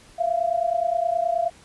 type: tone pair together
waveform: sine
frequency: 669 / 698.5 Hz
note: E5 / F5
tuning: +25 / 0 cents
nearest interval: minor second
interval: 75 cents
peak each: -23 dBFS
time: 0.18-1.5 s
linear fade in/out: 20 ms
effects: pink hiss -51 dBFS RMS until 1.64 s + resampled to 24000 Hz